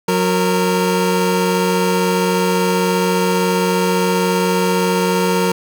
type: tone pair together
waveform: 25% pulse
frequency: 182.17 / 462.9 Hz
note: F#3 / A#4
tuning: -27 / -12 cents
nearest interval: octave + major third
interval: 1615 cents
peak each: -13 dBFS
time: 0.08-5.52 s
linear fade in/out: 5 ms
effects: none